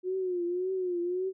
sine tone with vibrato, 362.3 Hz, F#4, 36 cents flat, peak -28 dBFS, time 0.03-1.33 s, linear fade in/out 50 ms, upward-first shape triangle, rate 1.8 Hz, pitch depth 92 cents each way, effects none

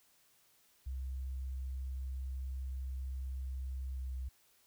sine tone with pitch glide, 65.41 to 64.21 Hz, C2 to C2, 0 to -32 cents, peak -37 dBFS, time 0.86-4.29 s, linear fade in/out 10 ms, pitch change -32 cents, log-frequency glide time 3.89-4.17 s, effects white hiss -69 dBFS RMS until 4.66 s

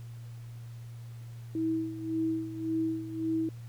sine tone with tremolo, 322.6 Hz, E4, 37 cents flat, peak -26 dBFS, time 1.55-3.49 s, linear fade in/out 2 ms, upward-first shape sine, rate 1.8 Hz, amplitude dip 75%, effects added 117 Hz sine -41 dBFS peak until 3.68 s + pink hiss -60 dBFS RMS until 3.68 s

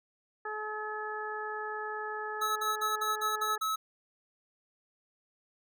harmonic tone, 427.6 Hz, A4, 49 cents flat, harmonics 1 / 2 / 3 / 4, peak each -40 / -40 / -40 / -40 dBFS, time 0.45-3.58 s, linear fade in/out 5 ms
square tone bursts, 1293 Hz, E6, 34 cents flat, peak -30 dBFS, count 7, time 2.41-3.76 s, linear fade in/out 10 ms, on 150 ms, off 50 ms
effects none

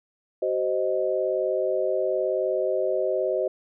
sine chord, C diminished, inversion second, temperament equal with one note detuned, 379.3 / 523.3 / 622.3 Hz, Gb4 / C5 / Eb5, +43 / 0 / 0 cents, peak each -27 / -26 / -26 dBFS, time 0.42-3.48 s, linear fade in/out 5 ms, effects none

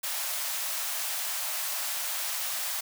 white high-pass noise, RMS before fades -32 dBFS, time 0.03-2.81 s, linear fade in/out 10 ms, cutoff 560 Hz, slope 96 dB/octave, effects none

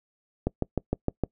click train, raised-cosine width 2 ms, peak -11 dBFS, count 6, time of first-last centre 0.47-1.237 s, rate 6.52 Hz, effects noise-tail reverb RT60 0.1 s tail -25 dB re dry

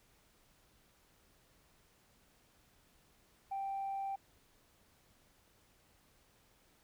sine tone, 784 Hz, G5, in tune, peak -35 dBFS, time 3.51-4.16 s, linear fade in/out 10 ms, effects tanh soft clip ceiling -33 dBFS + pink hiss -69 dBFS RMS until 6.83 s

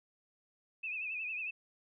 sine tone with vibrato, 2551 Hz, D#7, 43 cents sharp, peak -36 dBFS, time 0.83-1.51 s, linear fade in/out 10 ms, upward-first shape triangle, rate 11 Hz, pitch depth 100 cents each way, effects none

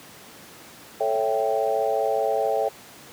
sine chord, A dominant seventh, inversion none, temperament equal, 440 / 554.4 / 659.3 / 784 Hz, A4 / C#5 / E5 / G5, 0 / 0 / 0 / 0 cents, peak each -26 dBFS, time 1-2.69 s, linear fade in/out 10 ms, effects pink hiss -45 dBFS RMS until 3.12 s + high-pass 150 Hz 12 dB/octave

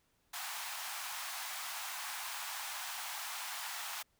pink high-pass noise, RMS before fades -42 dBFS, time 0.33-4.03 s, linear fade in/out 10 ms, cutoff 750 Hz, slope 48 dB/octave, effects pink hiss -75 dBFS RMS until 4.19 s

